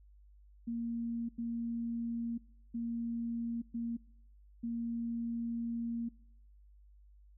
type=tone bursts at uneven times; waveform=sine; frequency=233.1 Hz; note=A#3; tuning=in tune; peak=-34 dBFS; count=5; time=0.67-1.29 / 1.38-2.38 / 2.74-3.62 / 3.74-3.97 / 4.63-6.09 s; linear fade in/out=10 ms; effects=noise-tail reverb RT60 0.8 s tail -25 dB re dry + added 50 Hz sine -57 dBFS peak until 7.37 s